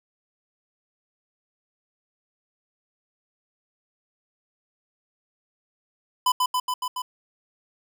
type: tone with echo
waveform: square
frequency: 1004 Hz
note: B5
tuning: 28 cents sharp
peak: -18 dBFS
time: 6.26-6.32 s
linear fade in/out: 5 ms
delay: 140 ms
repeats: 5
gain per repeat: -2 dB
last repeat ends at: 7.02 s
effects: none